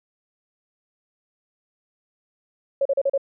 sine tone bursts, 551 Hz, C#5, 11 cents flat, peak -17 dBFS, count 5, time 2.81-3.178 s, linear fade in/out 5 ms, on 44 ms, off 37 ms, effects none

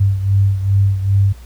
sine beating tone pair, 98 / 100.5 Hz, G2 / G2, 0 / +44 cents, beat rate 2.5 Hz, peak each -12 / -18 dBFS, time 0-1.33 s, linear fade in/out 10 ms, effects added 60 Hz sine -34 dBFS peak until 1.45 s + pink hiss -47 dBFS RMS until 1.45 s

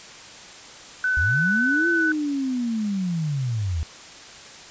sine tone with vibrato, 1500 Hz, F#6, 23 cents sharp, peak -19 dBFS, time 1.04-2.12 s, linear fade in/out 2 ms, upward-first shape sine, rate 3.8 Hz, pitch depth 11 cents each way
sine linear two-way sweep, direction up then down, 65.41 to 343.5 to 74.7 Hz, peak -22 dBFS, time 1.17-3.83 s, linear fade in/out 0 ms, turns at 1.88 s
effects white hiss -42 dBFS RMS until 4.7 s + resampled to 16000 Hz

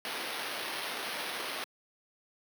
blue noise with sample-and-hold, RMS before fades -37 dBFS, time 0.05-1.64 s, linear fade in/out 0 ms, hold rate 7350 Hz, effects high-pass 300 Hz 12 dB/octave

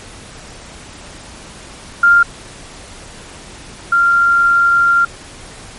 sine tone pair in turn, 1396.9 / 1387.3 Hz, F6 / F6, 0 / -12 cents, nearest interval unison, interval 12 cents, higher first, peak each -5 / -8 dBFS, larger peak first, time 2.03-2.23 / 3.92-5.05 s, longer second, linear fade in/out 5 ms, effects pink hiss -35 dBFS RMS until 5.78 s + MP3 48 kbps

